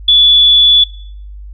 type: tone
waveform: sine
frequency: 3441 Hz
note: A7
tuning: 39 cents flat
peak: -4 dBFS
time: 0.08-0.84 s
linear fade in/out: 5 ms
effects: noise-tail reverb RT60 0.6 s tail -19 dB re dry + added 50 Hz sine -27 dBFS peak until 1.53 s